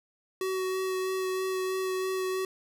square tone with vibrato, 375.7 Hz, F#4, 26 cents sharp, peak -29 dBFS, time 0.41-2.45 s, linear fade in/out 2 ms, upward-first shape sine, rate 3.1 Hz, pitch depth 11 cents each way, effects none

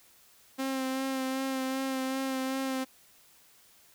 sawtooth tone with vibrato, 264.6 Hz, C4, 20 cents sharp, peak -26 dBFS, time 0.58-2.85 s, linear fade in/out 20 ms, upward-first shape sine, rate 2.6 Hz, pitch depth 20 cents each way, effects white hiss -60 dBFS RMS until 3.94 s

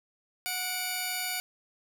10% pulse tone pair together, 732 / 2322 Hz, F#5 / D7, -19 / -20 cents, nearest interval octave + minor sixth, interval 1999 cents, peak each -26 / -24 dBFS, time 0.46-1.4 s, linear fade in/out 0 ms, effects none

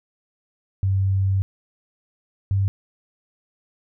sine tone pair in turn, 96.5 / 97.96 Hz, G2 / G2, -27 / -1 cents, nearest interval unison, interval 26 cents, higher second, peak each -17 dBFS, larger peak neither, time 0.83-1.42 / 2.51-2.68 s, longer first, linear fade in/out 0 ms, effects none

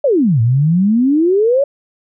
sine exponential two-way sweep, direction down then up, 612 to 110 to 577 Hz, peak -9 dBFS, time 0.04-1.64 s, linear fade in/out 5 ms, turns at 0.41 s, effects none

